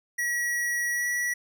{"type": "tone with pitch glide", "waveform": "square", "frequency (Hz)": [1921, 1938.8], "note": ["B6", "B6"], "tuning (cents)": [-48, -32], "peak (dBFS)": -26, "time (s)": [0.18, 1.34], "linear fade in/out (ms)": 10, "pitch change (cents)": 16, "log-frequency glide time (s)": [0.91, 1.07], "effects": []}